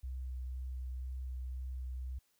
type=tone with vibrato; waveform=sine; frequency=63.9 Hz; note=C2; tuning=40 cents flat; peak=-37 dBFS; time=0.03-2.19 s; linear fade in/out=10 ms; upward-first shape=sine; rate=2 Hz; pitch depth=14 cents each way; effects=tanh soft clip ceiling -33 dBFS + white hiss -75 dBFS RMS until 2.39 s